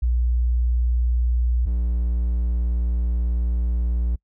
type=tone pair in turn; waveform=sine / triangle; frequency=60 / 59.21 Hz; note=B1 / A#1; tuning=-49 / +28 cents; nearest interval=unison; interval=23 cents; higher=first; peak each=-17 dBFS; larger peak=neither; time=0.02-1.66 / 1.66-4.16 s; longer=second; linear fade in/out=10 ms; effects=noise-tail reverb RT60 0.1 s tail -26 dB re dry